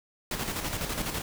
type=noise with tremolo; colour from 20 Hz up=pink; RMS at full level=-31 dBFS; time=0.31-1.22 s; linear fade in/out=2 ms; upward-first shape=square; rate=12 Hz; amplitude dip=45%; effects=none